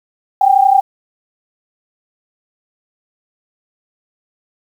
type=tone pair together; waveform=sine; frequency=768 / 799.7 Hz; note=G5 / G5; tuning=-36 / +34 cents; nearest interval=minor second; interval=70 cents; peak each=-10 dBFS; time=0.41-0.81 s; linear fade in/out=5 ms; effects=7-bit